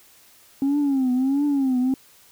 sine tone with vibrato, 270 Hz, C#4, 45 cents flat, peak -16 dBFS, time 0.62-1.94 s, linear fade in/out 2 ms, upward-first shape triangle, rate 1.5 Hz, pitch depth 150 cents each way, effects tanh soft clip ceiling -16 dBFS + white hiss -53 dBFS RMS until 2.31 s

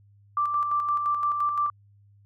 sine tone with tremolo, 1174.7 Hz, D6, in tune, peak -21 dBFS, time 0.37-1.7 s, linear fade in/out 2 ms, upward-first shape square, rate 5.8 Hz, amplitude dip 40%, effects added 101 Hz sine -54 dBFS peak until 2.25 s

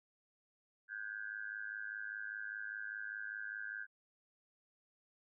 sine tone with amplitude modulation, 1568 Hz, G6, in tune, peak -37 dBFS, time 0.88-3.87 s, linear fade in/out 50 ms, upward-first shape sine, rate 105 Hz, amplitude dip 100%, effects none

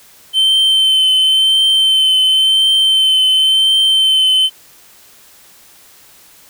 triangle tone with vibrato, 3088 Hz, G7, 27 cents flat, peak -7 dBFS, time 0.33-4.5 s, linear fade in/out 50 ms, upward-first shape triangle, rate 0.94 Hz, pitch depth 21 cents each way, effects white hiss -44 dBFS RMS until 6.49 s

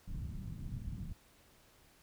pink low-pass noise, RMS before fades -42 dBFS, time 0.07-1.13 s, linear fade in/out 10 ms, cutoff 200 Hz, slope 24 dB/octave, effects pink hiss -65 dBFS RMS until 2.02 s

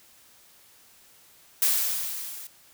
blue noise with level ramp, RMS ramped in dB -21 to -41 dBFS, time 1.62-2.47 s, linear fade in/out 2 ms, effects white hiss -56 dBFS RMS until 2.73 s

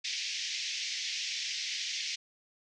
white band-pass noise, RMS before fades -36 dBFS, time 0.04-2.16 s, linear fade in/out 10 ms, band 2000 to 6100 Hz, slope 48 dB/octave, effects none

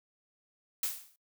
blue noise with exponential decay, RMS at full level -29 dBFS, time 0.83-1.16 s, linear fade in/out 2 ms, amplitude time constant 70 ms, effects noise-tail reverb RT60 0.1 s tail -23 dB re dry

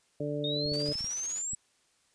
harmonic tone, 146.83 Hz, D3, in tune, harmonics 1 / 2 / 3 / 4, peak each -36 / -36 / -36 / -36 dBFS, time 0.2-0.93 s, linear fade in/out 5 ms
sine exponential sweep, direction up, 3643 to 7880 Hz, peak -32 dBFS, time 0.44-1.55 s, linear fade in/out 2 ms
clicks, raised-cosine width 5 ms, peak -33 dBFS, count 7, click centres 0.659 / 0.72 / 0.889 / 0.955 / 1.008 / 1.044 / 1.534 s
white noise with tremolo, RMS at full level -45 dBFS, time 0.73-1.42 s, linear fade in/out 5 ms, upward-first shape square, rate 16 Hz, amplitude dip 50%
effects white hiss -69 dBFS RMS until 2.14 s + resampled to 22050 Hz

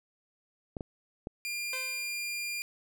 clicks, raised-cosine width 2 ms, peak -23 dBFS, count 3, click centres 0.768 / 0.808 / 1.271 s
sawtooth tone, 2400 Hz, D7, 37 cents sharp, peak -30 dBFS, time 1.45-2.62 s, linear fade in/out 0 ms
10% pulse tone with exponential decay, 516 Hz, C5, 24 cents flat, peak -28 dBFS, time 1.73-2.29 s, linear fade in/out 2 ms, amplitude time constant 120 ms
effects none

